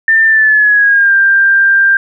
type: tone with pitch glide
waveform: sine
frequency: 1792 to 1587.3 Hz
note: A6 to G6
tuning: +31 to +21 cents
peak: -5 dBFS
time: 0.08-1.97 s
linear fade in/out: 2 ms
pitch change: -210 cents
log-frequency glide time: 0.25-1.14 s
effects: none